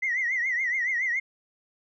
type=tone with vibrato; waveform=sine; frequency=2000 Hz; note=B6; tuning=21 cents sharp; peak=-23 dBFS; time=0.02-1.2 s; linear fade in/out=10 ms; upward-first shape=triangle; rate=7.1 Hz; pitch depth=140 cents each way; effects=tanh soft clip ceiling -19 dBFS